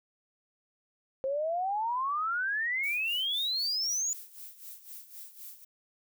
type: exponential sweep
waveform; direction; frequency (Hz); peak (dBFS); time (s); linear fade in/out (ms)
sine; up; 523.3 to 7000; -28; 1.24-4.13; 0
type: noise with tremolo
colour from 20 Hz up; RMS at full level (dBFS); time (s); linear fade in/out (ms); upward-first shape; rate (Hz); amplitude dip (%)
violet; -44; 2.83-5.65; 10; sine; 3.9; 75
effects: none